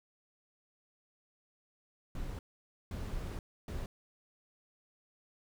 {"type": "noise bursts at uneven times", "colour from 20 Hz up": "brown", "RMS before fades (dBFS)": -39, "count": 3, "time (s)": [[2.15, 2.39], [2.91, 3.39], [3.68, 3.86]], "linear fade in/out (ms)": 2, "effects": []}